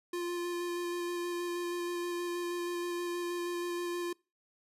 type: tone with vibrato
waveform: square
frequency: 349.2 Hz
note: F4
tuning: in tune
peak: -34 dBFS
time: 0.13-4.13 s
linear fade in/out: 5 ms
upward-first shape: square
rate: 6.3 Hz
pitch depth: 9 cents each way
effects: noise-tail reverb RT60 0.3 s tail -25 dB re dry + resampled to 32000 Hz